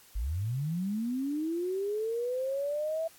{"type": "linear sweep", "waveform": "sine", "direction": "up", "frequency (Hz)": [44.57, 659.3], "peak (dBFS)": -29, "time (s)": [0.15, 3.08], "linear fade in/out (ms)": 10, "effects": ["white hiss -57 dBFS RMS until 3.18 s", "AAC 64 kbps"]}